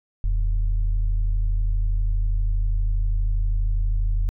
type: tone pair together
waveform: sine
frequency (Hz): 40.08 / 92.5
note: E1 / F#2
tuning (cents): -48 / 0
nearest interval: octave + major second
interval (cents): 1448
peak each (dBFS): -18 / -28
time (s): 0.24-4.29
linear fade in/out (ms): 0
effects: tanh soft clip ceiling -12 dBFS